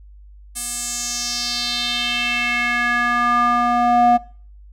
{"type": "tone with band-pass filter sweep", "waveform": "square", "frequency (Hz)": 240.6, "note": "B3", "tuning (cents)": -45, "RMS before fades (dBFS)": -19, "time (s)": [0.55, 4.18], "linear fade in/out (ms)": 20, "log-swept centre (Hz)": [9500, 680], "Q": 3.4, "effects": ["noise-tail reverb RT60 0.5 s tail -23 dB re dry", "added 50 Hz sine -40 dBFS peak until 4.72 s"]}